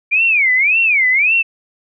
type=tone with vibrato; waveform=sine; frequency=2334 Hz; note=D7; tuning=11 cents flat; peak=-10 dBFS; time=0.11-1.43 s; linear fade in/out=20 ms; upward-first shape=sine; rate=1.8 Hz; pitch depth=270 cents each way; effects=none